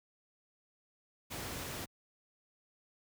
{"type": "noise", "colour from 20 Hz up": "pink", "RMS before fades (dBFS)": -41, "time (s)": [1.3, 1.86], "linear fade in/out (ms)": 20, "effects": ["high-pass 60 Hz 12 dB/octave"]}